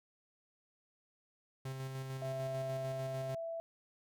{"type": "tone with tremolo", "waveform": "45% pulse", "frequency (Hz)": 132.8, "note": "C3", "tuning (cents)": 26, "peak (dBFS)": -39, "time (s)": [1.65, 3.35], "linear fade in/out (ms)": 5, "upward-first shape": "square", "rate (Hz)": 6.7, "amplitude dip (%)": 30}
{"type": "tone", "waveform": "sine", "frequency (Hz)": 663, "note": "E5", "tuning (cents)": 10, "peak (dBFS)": -38, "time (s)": [2.22, 3.6], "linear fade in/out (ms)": 0}
{"effects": []}